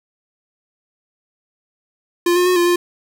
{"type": "tone with pitch steps", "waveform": "square", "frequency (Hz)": [348.4, 357.1, 363.8, 347.8, 351.4], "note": ["F4", "F4", "F#4", "F4", "F4"], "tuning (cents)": [-4, 39, -29, -7, 11], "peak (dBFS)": -13, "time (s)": [2.26, 2.76], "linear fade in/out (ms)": 5, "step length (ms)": 100, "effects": ["7-bit"]}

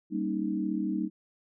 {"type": "chord", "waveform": "sine", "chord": "Eb dominant seventh", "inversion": "first", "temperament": "equal", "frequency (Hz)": [196, 233.1, 277.2, 311.1], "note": ["G3", "Bb3", "Db4", "Eb4"], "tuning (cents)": [0, 0, 0, 0], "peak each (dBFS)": [-32, -35, -37, -31], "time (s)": [0.1, 1.1], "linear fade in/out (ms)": 50, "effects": []}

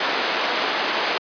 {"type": "band-pass noise", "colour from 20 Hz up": "pink", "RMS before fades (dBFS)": -23, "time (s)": [0, 1.18], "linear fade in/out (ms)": 5, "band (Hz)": [450, 4400], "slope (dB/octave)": 12, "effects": ["high-pass 200 Hz 12 dB/octave", "resampled to 11025 Hz"]}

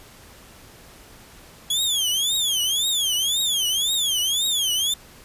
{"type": "tone with vibrato", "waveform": "sawtooth", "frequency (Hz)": 3322, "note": "G#7", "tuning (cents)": 0, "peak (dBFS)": -17, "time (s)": [1.7, 4.94], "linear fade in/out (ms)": 5, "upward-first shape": "triangle", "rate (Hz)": 1.9, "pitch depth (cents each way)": 240, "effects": ["pink hiss -47 dBFS RMS until 5.24 s", "resampled to 32000 Hz"]}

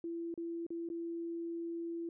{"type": "tone with dropouts", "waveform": "sine", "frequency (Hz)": 336.4, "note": "E4", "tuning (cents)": 35, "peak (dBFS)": -37, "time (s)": [0.04, 2.09], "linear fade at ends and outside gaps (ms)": 2, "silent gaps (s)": [[0.341, 0.376], [0.666, 0.704], [0.889, 0.9]], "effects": []}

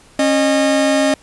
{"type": "tone pair together", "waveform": "45% pulse", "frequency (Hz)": [273.3, 614], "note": ["C#4", "D#5"], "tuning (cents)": [-24, -23], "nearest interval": "octave + major second", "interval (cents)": 1401, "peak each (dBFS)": -15, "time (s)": [0.19, 1.14], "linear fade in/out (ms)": 2, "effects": ["pink hiss -47 dBFS RMS until 1.22 s", "resampled to 24000 Hz"]}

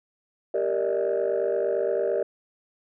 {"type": "chord", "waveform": "sine", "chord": "Eb major seventh", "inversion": "first", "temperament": "equal with one note detuned", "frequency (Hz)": [392, 466.2, 587.3, 636.1], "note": ["G4", "Bb4", "D5", "Eb5"], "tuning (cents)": [0, 0, 0, 38], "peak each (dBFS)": [-26, -26, -26, -29], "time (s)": [0.54, 2.23], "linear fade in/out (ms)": 5, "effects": ["tanh soft clip ceiling -17 dBFS"]}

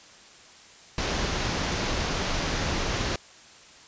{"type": "low-pass noise", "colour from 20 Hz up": "pink", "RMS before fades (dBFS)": -28, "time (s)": [0.98, 3.16], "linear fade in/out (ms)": 2, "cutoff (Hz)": 6700, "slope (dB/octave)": 48, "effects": ["white hiss -50 dBFS RMS until 3.87 s", "resampled to 16000 Hz"]}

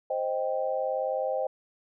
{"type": "chord", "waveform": "sine", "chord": "C minor", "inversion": "none", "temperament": "equal", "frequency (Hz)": [523.3, 622.3, 784], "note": ["C5", "Eb5", "G5"], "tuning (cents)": [0, 0, 0], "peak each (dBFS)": [-29, -31, -33], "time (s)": [0.1, 1.47], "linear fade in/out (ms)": 5, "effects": []}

